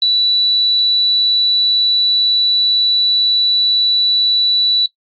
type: tone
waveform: sine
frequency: 3951 Hz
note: B7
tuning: in tune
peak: -10 dBFS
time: 0.02-4.86 s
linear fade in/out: 2 ms
effects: noise-tail reverb RT60 0.1 s tail -18 dB re dry + Opus 24 kbps